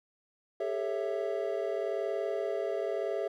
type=chord; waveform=triangle; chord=A dominant seventh; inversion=third; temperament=equal with one note detuned; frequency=399.1 / 440 / 554.4 / 659.3 Hz; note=G4 / A4 / C#5 / E5; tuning=+31 / 0 / 0 / 0 cents; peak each=-33 / -35 / -35 / -33 dBFS; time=0.6-3.28 s; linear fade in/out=5 ms; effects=none

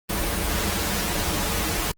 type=noise with comb filter; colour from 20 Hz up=pink; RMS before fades=-25 dBFS; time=0.09-1.92 s; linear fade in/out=10 ms; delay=7.8 ms; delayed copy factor=-1; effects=Opus 24 kbps

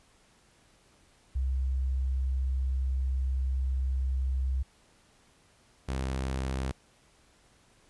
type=tone pair in turn; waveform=sine / sawtooth; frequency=65.4 / 65.73 Hz; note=C2 / C2; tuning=0 / +9 cents; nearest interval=unison; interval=9 cents; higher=second; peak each=-26 dBFS; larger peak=neither; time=1.35-4.63 / 5.88-6.72 s; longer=first; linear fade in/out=10 ms; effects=pink hiss -63 dBFS RMS until 7.89 s + resampled to 24000 Hz

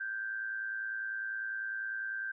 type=tone with amplitude modulation; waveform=sine; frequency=1566 Hz; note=G6; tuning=2 cents flat; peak=-32 dBFS; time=0-2.32 s; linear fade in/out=10 ms; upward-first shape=sine; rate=110 Hz; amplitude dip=55%; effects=none

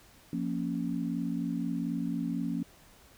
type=chord; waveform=sine; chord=Bb minor; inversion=second; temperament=equal; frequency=174.61 / 233.1 / 277.2 Hz; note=F3 / Bb3 / Db4; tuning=0 / 0 / 0 cents; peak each=-34 dBFS; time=0.33-2.63 s; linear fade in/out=2 ms; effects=pink hiss -58 dBFS RMS until 3.17 s

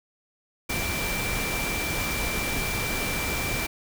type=tone in noise; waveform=sine; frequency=2349 Hz; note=D7; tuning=in tune; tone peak=-31 dBFS; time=0.69-3.67 s; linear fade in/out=10 ms; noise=pink; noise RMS=-29 dBFS; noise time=0.69-3.67 s; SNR=-5 dB; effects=none

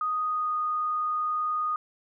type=tone with pitch glide; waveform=sine; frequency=1244.5 to 1235.2 Hz; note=D#6 to D#6; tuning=0 to -13 cents; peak=-25 dBFS; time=0.01-1.76 s; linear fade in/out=2 ms; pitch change=-13 cents; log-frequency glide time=0.25-0.56 s; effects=none

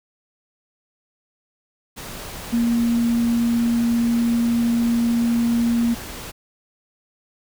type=tone in noise; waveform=sine; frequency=234.4 Hz; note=A#3; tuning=10 cents sharp; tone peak=-16 dBFS; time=2.52-5.95 s; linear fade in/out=20 ms; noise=pink; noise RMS=-34 dBFS; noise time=1.96-6.32 s; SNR=+15 dB; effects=none

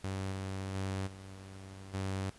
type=tone with level steps; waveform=sawtooth; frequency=96.1 Hz; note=G2; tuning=34 cents flat; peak=-31 / -33 / -30 / -43 / -30 dBFS; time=0.04-2.3 s; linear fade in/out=0 ms; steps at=0.31 / 0.74 / 1.06 / 1.93 s; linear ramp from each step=20 ms; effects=pink hiss -59 dBFS RMS until 2.38 s + resampled to 24000 Hz

